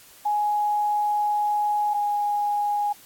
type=tone pair in turn; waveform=sine; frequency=834 / 825.9 Hz; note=G#5 / G#5; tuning=+7 / -10 cents; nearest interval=unison; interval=17 cents; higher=first; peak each=-20 / -21 dBFS; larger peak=first; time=0.25-1.94 / 1.94-2.93 s; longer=first; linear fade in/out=10 ms; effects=white hiss -50 dBFS RMS until 3.05 s + AAC 64 kbps